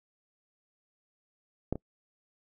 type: clicks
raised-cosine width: 2 ms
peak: -15 / -24 dBFS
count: 2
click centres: 1.726 / 1.756 s
effects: noise-tail reverb RT60 0.1 s tail -25 dB re dry